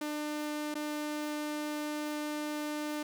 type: tone with dropouts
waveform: sawtooth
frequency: 299.6 Hz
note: D4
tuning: 35 cents sharp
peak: -30 dBFS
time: 0.01-3.03 s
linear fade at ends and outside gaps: 5 ms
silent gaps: 0.743-0.752 s
effects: none